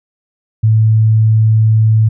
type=tone; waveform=sine; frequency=110 Hz; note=A2; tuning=in tune; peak=-6 dBFS; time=0.63-2.09 s; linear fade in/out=10 ms; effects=none